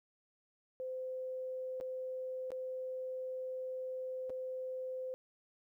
sine tone with dropouts, 515 Hz, C5, 28 cents flat, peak -38 dBFS, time 0.8-5.14 s, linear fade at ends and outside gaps 0 ms, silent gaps 1.801-1.81 / 2.505-2.518 / 4.296-4.302 s, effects 13-bit

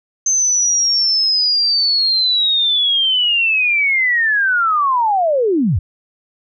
sine linear sweep, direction down, 6272 to 67.4 Hz, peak -12 dBFS, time 0.26-5.79 s, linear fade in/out 5 ms, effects none

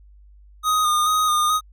square tone with vibrato, 1235 Hz, D#6, 13 cents flat, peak -17 dBFS, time 0.63-1.61 s, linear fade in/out 50 ms, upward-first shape square, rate 2.3 Hz, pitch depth 23 cents each way, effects added 50 Hz sine -45 dBFS peak until 1.72 s + MP3 96 kbps

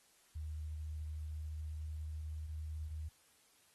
sine tone with pitch glide, 77.1 to 77.68 Hz, D#2 to D#2, -15 to -2 cents, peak -40 dBFS, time 0.35-3.09 s, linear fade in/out 10 ms, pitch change +13 cents, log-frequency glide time 1.26-2.68 s, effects white hiss -69 dBFS RMS until 3.74 s + AAC 32 kbps

